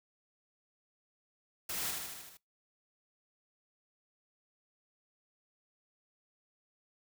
white noise with echo, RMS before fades -38 dBFS, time 1.69-1.91 s, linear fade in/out 5 ms, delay 77 ms, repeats 6, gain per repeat -3 dB, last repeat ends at 2.372 s, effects noise-tail reverb RT60 0.2 s tail -24 dB re dry

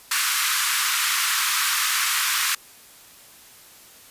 pink high-pass noise, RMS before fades -22 dBFS, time 0.11-2.55 s, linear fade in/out 5 ms, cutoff 1100 Hz, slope 48 dB/octave, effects white hiss -48 dBFS RMS until 4.1 s + resampled to 32000 Hz

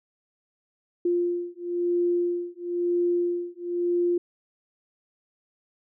sine beating tone pair, 349.2 / 350.2 Hz, F4 / F4, 0 / +5 cents, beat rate 1 Hz, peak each -26 dBFS, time 1.05-4.18 s, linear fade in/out 5 ms, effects none

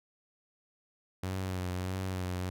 sawtooth tone with vibrato, 92.5 Hz, F#2, in tune, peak -29 dBFS, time 1.23-2.5 s, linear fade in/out 5 ms, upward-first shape sine, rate 1.6 Hz, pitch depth 39 cents each way, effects none

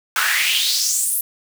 pink noise with high-pass filter sweep, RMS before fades -19 dBFS, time 0.16-1.21 s, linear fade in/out 2 ms, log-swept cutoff 1300 to 12000 Hz, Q 4.3, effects none

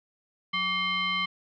sine tone with frequency modulation, 2126 Hz, C7, 27 cents sharp, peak -25 dBFS, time 0.53-1.26 s, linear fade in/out 10 ms, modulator 972 Hz, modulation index 1.3, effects none

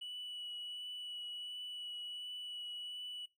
triangle tone with vibrato, 2947 Hz, F#7, 8 cents flat, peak -40 dBFS, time 0.01-3.26 s, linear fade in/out 10 ms, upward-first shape triangle, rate 1.4 Hz, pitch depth 14 cents each way, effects noise-tail reverb RT60 0.2 s tail -20 dB re dry + tanh soft clip ceiling -37 dBFS

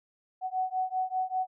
sine beating tone pair, 744 / 749.1 Hz, F#5 / F#5, +9 / +21 cents, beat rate 5.1 Hz, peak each -31 dBFS, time 0.41-1.47 s, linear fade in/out 50 ms, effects none

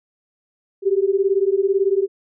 sine beating tone pair, 382.3 / 400.3 Hz, G4 / G4, -43 / +36 cents, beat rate 18 Hz, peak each -18 dBFS, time 0.82-2.08 s, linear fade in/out 50 ms, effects none

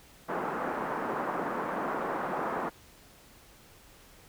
white band-pass noise, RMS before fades -33 dBFS, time 0.28-2.7 s, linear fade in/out 20 ms, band 180 to 1300 Hz, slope 24 dB/octave, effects pink hiss -56 dBFS RMS until 4.28 s

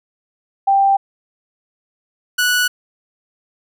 sine / sawtooth tone pair in turn, 787 / 1474.5 Hz, G5 / F#6, +7 / -6 cents, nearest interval major seventh, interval 1087 cents, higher second, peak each -10 dBFS, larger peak neither, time 0.67-0.97 / 2.38-2.68 s, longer neither, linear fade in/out 10 ms, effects none

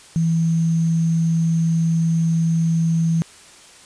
sine tone with sample-and-hold, 164.81 Hz, E3, in tune, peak -15 dBFS, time 0.16-3.22 s, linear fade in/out 0 ms, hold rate 6300 Hz, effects white hiss -45 dBFS RMS until 3.85 s + resampled to 22050 Hz

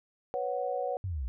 sine chord, B suspended second, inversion none, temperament just, 493.9 / 555.6 / 740.8 Hz, B4 / C#5 / F#5, 0 / +4 / +2 cents, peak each -34 dBFS, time 0.34-0.97 s, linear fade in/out 0 ms
sine linear sweep, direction down, 100.1 to 55.5 Hz, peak -31 dBFS, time 1.04-1.28 s, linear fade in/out 0 ms
effects none

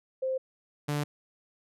sine / sawtooth tone pair in turn, 523.3 / 146.85 Hz, C5 / D3, 0 / 0 cents, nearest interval octave + minor seventh, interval 2200 cents, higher first, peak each -27 / -24 dBFS, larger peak second, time 0.22-0.38 / 0.88-1.04 s, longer neither, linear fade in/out 10 ms, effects resampled to 32000 Hz

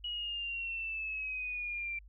sine exponential sweep, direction down, 2916 to 2349 Hz, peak -35 dBFS, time 0.04-1.99 s, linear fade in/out 5 ms, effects added 50 Hz sine -52 dBFS peak until 2.08 s

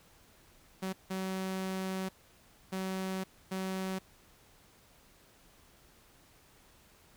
sawtooth tone bursts at uneven times, 189 Hz, F#3, 37 cents sharp, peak -30 dBFS, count 4, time 0.82-0.93 / 1.1-2.09 / 2.72-3.24 / 3.51-3.99 s, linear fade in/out 10 ms, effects pink hiss -62 dBFS RMS until 7.16 s

